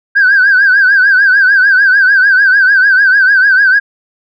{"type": "tone with vibrato", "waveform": "sine", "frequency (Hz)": 1568, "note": "G6", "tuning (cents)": 0, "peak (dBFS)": -3, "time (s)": [0.15, 3.8], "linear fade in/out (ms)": 20, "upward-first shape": "triangle", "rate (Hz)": 6.7, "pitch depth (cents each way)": 120, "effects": ["tanh soft clip ceiling -1 dBFS"]}